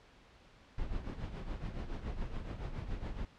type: noise with tremolo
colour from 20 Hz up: brown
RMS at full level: -36 dBFS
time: 0.78-3.25 s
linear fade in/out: 2 ms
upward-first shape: triangle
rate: 7.1 Hz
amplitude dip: 75%
effects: pink hiss -61 dBFS RMS until 3.38 s + low-pass 4000 Hz 12 dB/octave